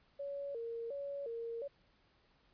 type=tone with vibrato; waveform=sine; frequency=510 Hz; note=C5; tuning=44 cents flat; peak=-39 dBFS; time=0.19-1.68 s; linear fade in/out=10 ms; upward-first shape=square; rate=1.4 Hz; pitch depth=170 cents each way; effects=pink hiss -71 dBFS RMS until 2.53 s + resampled to 11025 Hz